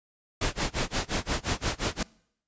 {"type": "noise with tremolo", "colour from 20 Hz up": "pink", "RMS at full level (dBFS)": -26, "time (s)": [0.41, 2.03], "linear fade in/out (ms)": 5, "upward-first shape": "sine", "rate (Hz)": 5.7, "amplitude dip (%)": 100, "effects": ["noise-tail reverb RT60 0.7 s tail -24 dB re dry", "resampled to 16000 Hz"]}